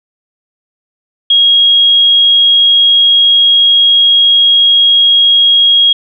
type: tone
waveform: sine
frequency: 3283 Hz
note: G#7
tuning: 21 cents flat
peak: -4 dBFS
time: 1.3-5.93 s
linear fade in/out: 5 ms
effects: none